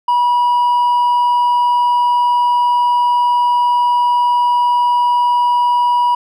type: tone with hard clipping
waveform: sine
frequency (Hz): 971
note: B5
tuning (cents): -30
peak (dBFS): -11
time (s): 0.08-6.15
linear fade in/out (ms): 5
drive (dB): 2
effects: none